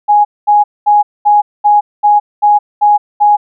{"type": "tone bursts", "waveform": "sine", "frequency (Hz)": 830.6, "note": "G#5", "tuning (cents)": 0, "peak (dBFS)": -4, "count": 9, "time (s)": [0.08, 3.37], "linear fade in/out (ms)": 20, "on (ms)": 170, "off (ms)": 220, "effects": []}